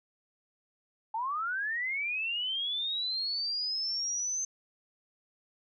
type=linear sweep; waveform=sine; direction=up; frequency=858 to 6272 Hz; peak=-30 dBFS; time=1.14-4.45 s; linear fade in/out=5 ms; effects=none